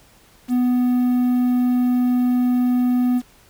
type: tone with quantisation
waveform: triangle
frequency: 247.8 Hz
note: B3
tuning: 6 cents sharp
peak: -13 dBFS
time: 0.48-3.22 s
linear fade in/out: 50 ms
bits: 7
effects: pink hiss -52 dBFS RMS until 3.49 s